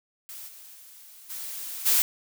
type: noise with level steps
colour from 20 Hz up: blue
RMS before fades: -41 / -47 / -49 / -36 / -21 dBFS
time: 0.29-2.02 s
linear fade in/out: 0 ms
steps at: 0.47 / 0.73 / 1.29 / 1.85 s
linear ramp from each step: 20 ms
effects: none